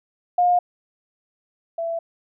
sine tone pair in turn, 712 / 667.4 Hz, F5 / E5, +33 / +21 cents, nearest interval minor second, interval 112 cents, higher first, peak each -14 / -23 dBFS, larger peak first, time 0.38-0.59 / 1.78-1.99 s, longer neither, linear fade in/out 5 ms, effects none

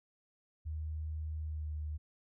sine tone with pitch glide, 77.78 to 76.09 Hz, D#2 to D#2, 0 to -38 cents, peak -36 dBFS, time 0.65-1.98 s, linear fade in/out 20 ms, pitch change -38 cents, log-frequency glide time 1.42-1.73 s, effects none

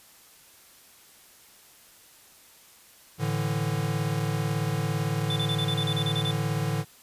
square chord, A suspended fourth, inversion none, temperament equal, 110 / 146.83 / 164.81 Hz, A2 / D3 / E3, 0 / 0 / 0 cents, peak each -31 / -29 / -33 dBFS, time 3.18-6.85 s, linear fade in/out 50 ms
triangle tone bursts, 3520 Hz, A7, in tune, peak -27 dBFS, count 11, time 5.3-6.31 s, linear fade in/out 2 ms, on 60 ms, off 35 ms
effects white hiss -54 dBFS RMS until 7.02 s + resampled to 32000 Hz

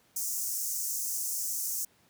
pink high-pass noise, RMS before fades -33 dBFS, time 0.16-1.85 s, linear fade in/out 5 ms, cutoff 5800 Hz, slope 48 dB/octave, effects pink hiss -65 dBFS RMS until 2.09 s + high-pass 100 Hz 12 dB/octave

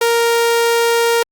sawtooth tone, 466.2 Hz, A#4, in tune, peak -8 dBFS, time 0.01-1.23 s, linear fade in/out 5 ms, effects Opus 48 kbps

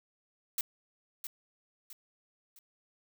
blue noise with echo, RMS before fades -32 dBFS, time 0.58-0.61 s, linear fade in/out 2 ms, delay 660 ms, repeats 3, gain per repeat -8 dB, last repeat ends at 2.59 s, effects none

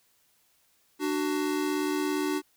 square tone pair together, 296.9 / 374.1 Hz, D4 / F#4, +19 / +19 cents, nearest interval major third, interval 400 cents, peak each -29 / -31 dBFS, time 0.99-2.42 s, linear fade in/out 50 ms, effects white hiss -67 dBFS RMS until 2.56 s

